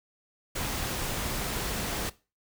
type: noise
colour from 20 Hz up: pink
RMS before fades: -32 dBFS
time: 0.55-2.1 s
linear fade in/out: 10 ms
effects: noise-tail reverb RT60 0.3 s tail -19 dB re dry